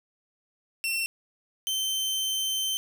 sawtooth tone pair in turn, 2706 / 3098 Hz, E7 / G7, +45 / -21 cents, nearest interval major second, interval 234 cents, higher second, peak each -23 dBFS, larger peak neither, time 0.84-1.06 / 1.67-2.77 s, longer second, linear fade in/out 0 ms, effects none

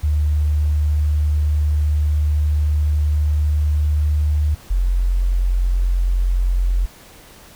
sine tone pair in turn, 75 / 44.7 Hz, D2 / F1, +37 / +41 cents, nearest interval major sixth, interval 896 cents, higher first, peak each -14 dBFS, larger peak neither, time 0.03-4.55 / 4.7-6.86 s, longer first, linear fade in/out 10 ms, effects pink hiss -44 dBFS RMS until 7.55 s

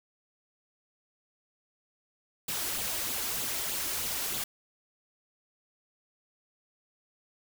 white noise with flanger, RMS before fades -33 dBFS, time 2.48-4.44 s, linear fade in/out 5 ms, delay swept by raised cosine 0.26 to 3.16 ms, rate 3.2 Hz, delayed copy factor +0.5, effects none

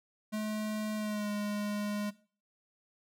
square tone with pitch glide, 214.2 to 207.1 Hz, A3 to G#3, -46 to -5 cents, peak -33 dBFS, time 0.32-2.11 s, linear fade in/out 20 ms, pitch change -59 cents, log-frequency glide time 0.96-1.3 s, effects noise-tail reverb RT60 0.4 s tail -18 dB re dry

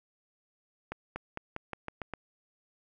accelerating click train, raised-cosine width 0.5 ms, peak -21 dBFS, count 8, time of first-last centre 0.92-2.137 s, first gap 240 ms, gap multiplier 0.89, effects none

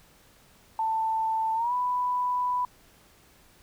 sine tone with pitch glide, 888 to 991 Hz, A5 to B5, +16 to +6 cents, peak -24 dBFS, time 0.79-2.65 s, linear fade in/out 2 ms, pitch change +190 cents, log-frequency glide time 1.55-1.73 s, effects pink hiss -58 dBFS RMS until 3.62 s

